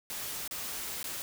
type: noise with dropouts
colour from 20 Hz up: white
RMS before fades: -38 dBFS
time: 0.1-1.22 s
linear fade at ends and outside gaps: 0 ms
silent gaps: 0.477-0.511 / 1.029-1.042 s
effects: none